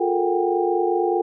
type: tone cluster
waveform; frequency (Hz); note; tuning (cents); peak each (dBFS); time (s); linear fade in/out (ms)
sine; 354.2 / 431.1 / 456 / 751 / 800; F4 / A4 / A#4 / F#5 / G5; +24 / -35 / -38 / +26 / +35; -21 / -26 / -25 / -28 / -25; 0-1.22; 10
effects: none